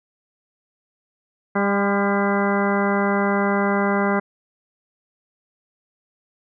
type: harmonic tone with a mistuned harmonic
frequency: 200 Hz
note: G3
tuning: 35 cents sharp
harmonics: 1 / 2 / 3 / 4 / 5 / 6 / 7 / 8 / 10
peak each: -21 / -24 / -26 / -27 / -28 / -29 / -29 / -30 / -31 dBFS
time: 1.55-4.2 s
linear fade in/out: 10 ms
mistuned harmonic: 5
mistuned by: +28 cents
effects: none